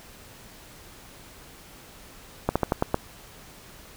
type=slowing click train; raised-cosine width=1 ms; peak=-7 dBFS; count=6; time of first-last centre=2.49-2.944 s; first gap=66 ms; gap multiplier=1.16; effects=pink hiss -48 dBFS RMS until 3.96 s